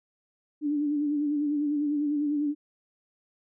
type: tone with vibrato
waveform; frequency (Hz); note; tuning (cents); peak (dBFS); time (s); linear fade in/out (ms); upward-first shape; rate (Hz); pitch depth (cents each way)
sine; 293.7; D4; 0; -24; 0.61-2.55; 50; sine; 10; 44
effects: none